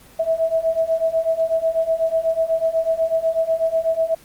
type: beating tone pair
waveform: sine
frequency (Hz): 647 / 655.1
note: E5 / E5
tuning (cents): -32 / -11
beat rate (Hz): 8.1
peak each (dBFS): -21 / -19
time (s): 0.19-4.15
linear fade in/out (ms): 10
effects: pink hiss -47 dBFS RMS until 4.24 s + Opus 24 kbps